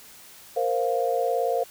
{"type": "chord", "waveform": "sine", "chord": "Bb suspended second", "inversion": "none", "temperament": "just", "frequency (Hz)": [466.2, 524.4, 699.2], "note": ["Bb4", "C5", "F5"], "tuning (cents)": [0, 4, 2], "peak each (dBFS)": -26, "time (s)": [0.56, 1.64], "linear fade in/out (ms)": 10, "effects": ["white hiss -48 dBFS RMS until 1.7 s"]}